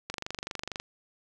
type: click train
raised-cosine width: 0.2 ms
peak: -17 dBFS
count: 18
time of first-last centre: 0.1-0.8 s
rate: 24.3 Hz
effects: none